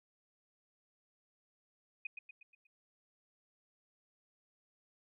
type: tone with echo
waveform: sine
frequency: 2489 Hz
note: D#7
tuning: in tune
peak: -37 dBFS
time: 2.05-2.07 s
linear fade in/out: 5 ms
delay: 120 ms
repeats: 5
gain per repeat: -6 dB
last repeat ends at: 2.67 s
effects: none

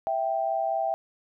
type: tone pair together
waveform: sine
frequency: 658 / 782.5 Hz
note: E5 / G5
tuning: -3 / -3 cents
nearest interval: minor third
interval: 300 cents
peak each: -27 dBFS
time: 0.07-0.94 s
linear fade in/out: 0 ms
effects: none

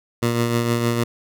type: tone with tremolo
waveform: 15% pulse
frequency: 118.1 Hz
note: A#2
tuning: 23 cents sharp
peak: -10 dBFS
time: 0.22-1.04 s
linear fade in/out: 10 ms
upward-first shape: triangle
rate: 6.5 Hz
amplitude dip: 45%
effects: none

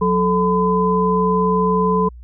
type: tone cluster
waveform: sine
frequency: 182 / 436.1 / 1012 Hz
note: F#3 / A4 / B5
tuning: -28 / -15 / +42 cents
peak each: -18 dBFS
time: 0.01-2.09 s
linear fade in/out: 10 ms
effects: added 60 Hz sine -35 dBFS peak until 2.23 s

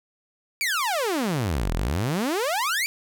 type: exponential two-way sweep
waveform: sawtooth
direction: down then up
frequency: 2400 to 37.13 to 2400 Hz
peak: -19 dBFS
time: 0.61-2.86 s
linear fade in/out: 0 ms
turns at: 1.73 s
effects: none

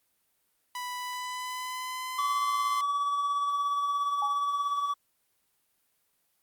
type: tone with pitch glide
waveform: sawtooth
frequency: 990 to 1031.4 Hz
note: B5 to C6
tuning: +4 to -25 cents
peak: -30 dBFS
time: 0.75-2.81 s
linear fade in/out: 2 ms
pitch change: +71 cents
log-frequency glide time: 0.96-2.45 s
type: tone with tremolo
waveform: triangle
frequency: 1144 Hz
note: D6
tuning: 46 cents flat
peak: -23 dBFS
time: 2.18-4.94 s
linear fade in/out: 10 ms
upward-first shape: sine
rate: 17 Hz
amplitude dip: 30%
type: tone with exponential decay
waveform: sine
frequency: 830.6 Hz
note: G#5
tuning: in tune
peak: -28 dBFS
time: 4.22-4.51 s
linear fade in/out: 2 ms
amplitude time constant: 63 ms
effects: white hiss -73 dBFS RMS until 6.42 s + Opus 32 kbps

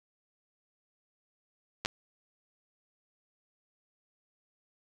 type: clicks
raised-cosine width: 0.2 ms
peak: -15 / -11 dBFS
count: 2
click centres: 1.85 / 1.859 s
effects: none

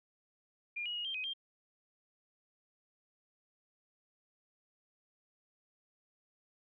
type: tone with pitch steps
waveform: sine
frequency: 2411 / 2901 / 2878 / 3167 / 2515 / 3187 Hz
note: D7 / F#7 / F#7 / G7 / D#7 / G7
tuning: +45 / -35 / -49 / +17 / +18 / +28 cents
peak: -36 dBFS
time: 0.76-1.336 s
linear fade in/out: 10 ms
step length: 96 ms
effects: none

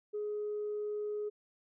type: tone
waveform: sine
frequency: 418.8 Hz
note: G#4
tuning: 15 cents sharp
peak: -33 dBFS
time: 0.13-1.3 s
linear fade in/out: 20 ms
effects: tanh soft clip ceiling -30 dBFS

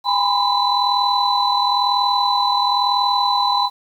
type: tone cluster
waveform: sine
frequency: 816 / 978 / 1019 / 3994 Hz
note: G#5 / B5 / C6 / B7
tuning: -31 / -17 / -46 / +19 cents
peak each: -20 dBFS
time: 0.04-3.7 s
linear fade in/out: 50 ms
effects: tanh soft clip ceiling -4 dBFS + 8-bit

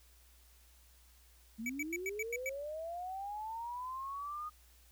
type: linear sweep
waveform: sine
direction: up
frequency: 213.1 to 1241 Hz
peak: -39 dBFS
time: 1.58-4.5 s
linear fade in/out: 20 ms
type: tone bursts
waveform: square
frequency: 2285 Hz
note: D7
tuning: 48 cents flat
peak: -36 dBFS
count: 7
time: 1.66-2.493 s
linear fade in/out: 2 ms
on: 35 ms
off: 98 ms
effects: added 60 Hz sine -62 dBFS peak until 4.91 s + white hiss -66 dBFS RMS until 4.91 s

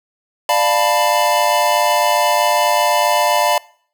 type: chord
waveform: square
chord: B half-diminished seventh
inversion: first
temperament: equal with one note detuned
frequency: 593.8 / 698.5 / 880 / 987.8 Hz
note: D5 / F5 / A5 / B5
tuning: +19 / 0 / 0 / 0 cents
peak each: -19 dBFS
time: 0.49-3.58 s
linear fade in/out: 2 ms
effects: noise-tail reverb RT60 0.5 s tail -22 dB re dry

